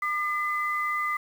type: tone pair together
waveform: sine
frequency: 1203.5 / 2024 Hz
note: D6 / B6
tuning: +42 / +42 cents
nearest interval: major sixth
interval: 900 cents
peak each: -27 / -29 dBFS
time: 0.02-1.17 s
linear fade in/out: 5 ms
effects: 8-bit

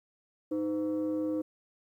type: tone pair together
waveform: sine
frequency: 311.1 / 510 Hz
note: D#4 / C5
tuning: 0 / -44 cents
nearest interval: major sixth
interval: 856 cents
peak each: -28 / -33 dBFS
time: 0.51-1.42 s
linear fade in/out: 10 ms
effects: tanh soft clip ceiling -25 dBFS + 11-bit

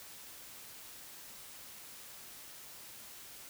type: silence
effects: white hiss -51 dBFS RMS until 3.49 s

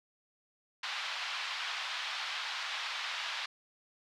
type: band-pass noise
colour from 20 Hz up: white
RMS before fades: -38 dBFS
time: 0.83-3.46 s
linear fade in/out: 5 ms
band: 840 to 4100 Hz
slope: 24 dB/octave
effects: none

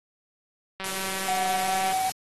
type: click train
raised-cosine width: 0.3 ms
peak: -18 dBFS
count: 216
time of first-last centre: 0.8-1.926 s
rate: 191 Hz
type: noise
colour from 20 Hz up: white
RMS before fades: -33 dBFS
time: 0.84-2.12 s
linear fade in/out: 2 ms
type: tone with pitch glide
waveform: triangle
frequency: 742 to 756.3 Hz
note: F#5 to F#5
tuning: +5 to +38 cents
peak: -23 dBFS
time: 1.28-2.1 s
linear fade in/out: 5 ms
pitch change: +33 cents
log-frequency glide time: 1.6-1.74 s
effects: AAC 32 kbps

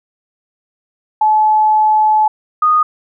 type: tone pair in turn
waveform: sine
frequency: 860 / 1235.7 Hz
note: A5 / D#6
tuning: -40 / -12 cents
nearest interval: tritone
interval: 628 cents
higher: second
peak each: -8 dBFS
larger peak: neither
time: 1.21-2.28 / 2.62-2.83 s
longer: first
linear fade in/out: 5 ms
effects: none

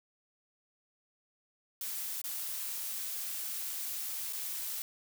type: noise with dropouts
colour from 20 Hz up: blue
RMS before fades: -38 dBFS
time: 1.81-4.82 s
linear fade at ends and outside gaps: 2 ms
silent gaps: 2.217-2.24 / 4.327-4.331 s
effects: none

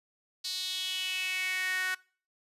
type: tone with high-pass filter sweep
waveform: sawtooth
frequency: 371 Hz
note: F#4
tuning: 5 cents sharp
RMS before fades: -33 dBFS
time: 0.44-1.95 s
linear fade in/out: 10 ms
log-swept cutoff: 4300 to 1600 Hz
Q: 4.9
effects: noise-tail reverb RT60 0.4 s tail -22 dB re dry + resampled to 32000 Hz

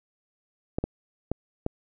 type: clicks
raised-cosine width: 2 ms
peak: -13 dBFS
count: 4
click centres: 0.785 / 0.84 / 1.316 / 1.664 s
effects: none

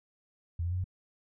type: tone with pitch steps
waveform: sine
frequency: 84.4 / 87.1 / 90.8 / 92.2 Hz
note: E2 / F2 / F#2 / F#2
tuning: +41 / -4 / -32 / -6 cents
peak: -29 dBFS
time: 0.59-0.842 s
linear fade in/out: 5 ms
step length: 63 ms
effects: none

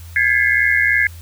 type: tone cluster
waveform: sine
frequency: 1630 / 1713 / 2031 / 2150 Hz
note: G#6 / A6 / B6 / C7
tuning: -33 / -47 / +48 / +47 cents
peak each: -18 dBFS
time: 0.16-1.07 s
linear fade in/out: 2 ms
effects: added 84 Hz sine -33 dBFS peak until 1.21 s + white hiss -45 dBFS RMS until 1.21 s

